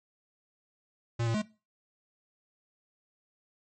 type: tone with pitch steps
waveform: square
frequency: 117.1 / 114.6 / 212.6 Hz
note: A#2 / A#2 / G#3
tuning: +8 / -29 / +41 cents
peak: -28 dBFS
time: 1.19-1.421 s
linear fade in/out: 10 ms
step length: 77 ms
effects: noise-tail reverb RT60 0.3 s tail -19 dB re dry + MP3 32 kbps